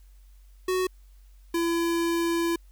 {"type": "tone pair in turn", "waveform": "square", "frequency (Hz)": [370, 337.1], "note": ["F#4", "E4"], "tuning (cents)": [0, 39], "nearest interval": "major second", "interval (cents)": 161, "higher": "first", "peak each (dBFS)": -24, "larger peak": "neither", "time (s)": [[0.68, 0.87], [1.54, 2.56]], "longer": "second", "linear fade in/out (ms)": 5, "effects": ["added 47 Hz sine -49 dBFS peak until 2.71 s", "white hiss -67 dBFS RMS until 2.71 s"]}